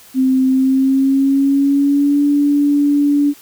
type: tone with pitch glide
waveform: sine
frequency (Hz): 261.2 to 288.2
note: C4 to D4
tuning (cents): -3 to -33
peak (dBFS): -10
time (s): 0.14-3.34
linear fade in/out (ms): 50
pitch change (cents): +170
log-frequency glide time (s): 0.47-2.23
effects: white hiss -43 dBFS RMS until 3.41 s